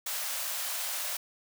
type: high-pass noise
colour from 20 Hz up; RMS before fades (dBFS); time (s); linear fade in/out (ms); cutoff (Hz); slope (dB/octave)
white; -34; 0.06-1.17; 5; 530; 96
effects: none